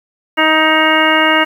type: harmonic tone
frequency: 314 Hz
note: D#4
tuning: 16 cents sharp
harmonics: 1 / 2 / 3 / 4 / 5 / 6 / 7 / 9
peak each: -17 / -17 / -17 / -17 / -17 / -17 / -17 / -17 dBFS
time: 0.37-1.45 s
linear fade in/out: 20 ms
effects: 7-bit